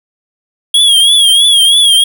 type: tone with vibrato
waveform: square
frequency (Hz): 3301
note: G#7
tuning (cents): -11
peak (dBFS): -5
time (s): 0.74-2.04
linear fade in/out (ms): 5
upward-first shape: triangle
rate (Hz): 3.1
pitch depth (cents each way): 95
effects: none